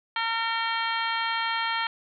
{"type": "harmonic tone with a mistuned harmonic", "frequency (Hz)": 456.1, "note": "A#4", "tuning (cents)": -38, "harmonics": [2, 3, 4, 5, 6, 7, 8, 9], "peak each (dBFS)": [-30, -31, -32, -34, -41, -33, -45, -38], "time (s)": [0.16, 1.87], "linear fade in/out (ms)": 2, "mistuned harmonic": 9, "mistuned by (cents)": 37, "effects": []}